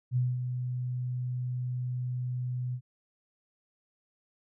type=tone with ADSR envelope; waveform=sine; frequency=125 Hz; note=B2; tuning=21 cents sharp; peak=-23 dBFS; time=0.11-2.81 s; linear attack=53 ms; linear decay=210 ms; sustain=-7 dB; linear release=71 ms; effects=none